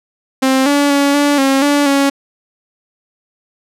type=tone with pitch steps; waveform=sawtooth; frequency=264 / 286.4 / 282.2 / 288.5 / 270.5 / 288.2 / 277.9 Hz; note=C4 / D4 / C#4 / D4 / C#4 / D4 / C#4; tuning=+16 / -43 / +31 / -31 / -42 / -33 / +4 cents; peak=-6 dBFS; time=0.42-2.1 s; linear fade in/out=10 ms; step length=240 ms; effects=low-pass 12000 Hz 12 dB/octave